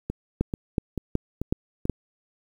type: two click trains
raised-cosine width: 3 ms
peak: -15 / -9 dBFS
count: 5 / 5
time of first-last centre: 0.1-1.854 / 0.41-1.897 s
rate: 2.28 / 2.69 Hz
effects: 8-bit